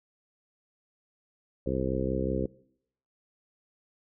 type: harmonic tone with a mistuned harmonic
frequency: 65.41 Hz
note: C2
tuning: in tune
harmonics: 1 / 2 / 3 / 4 / 5 / 6 / 7 / 8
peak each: -35 / -35 / -35 / -35 / -35 / -35 / -35 / -35 dBFS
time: 1.66-2.46 s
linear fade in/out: 5 ms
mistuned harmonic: 1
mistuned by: -21 cents
effects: noise-tail reverb RT60 0.7 s tail -22 dB re dry